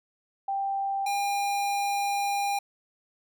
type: tone pair in turn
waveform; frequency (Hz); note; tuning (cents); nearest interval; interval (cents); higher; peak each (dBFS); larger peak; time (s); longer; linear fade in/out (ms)
sine / square; 787 / 804.5; G5 / G5; +7 / +45; unison; 38; second; -26; neither; 0.48-1.06 / 1.06-2.59; second; 5
effects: none